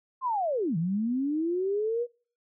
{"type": "linear two-way sweep", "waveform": "sine", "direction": "down then up", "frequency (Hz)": [1078, 155.56, 490.1], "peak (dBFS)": -25, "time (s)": [0.21, 2.07], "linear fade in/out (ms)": 50, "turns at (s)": 0.77, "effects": ["noise-tail reverb RT60 0.4 s tail -25 dB re dry"]}